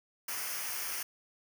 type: noise with comb filter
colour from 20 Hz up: white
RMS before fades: -37 dBFS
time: 0.28-1.03 s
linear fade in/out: 5 ms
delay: 0.26 ms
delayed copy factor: -0.7
effects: none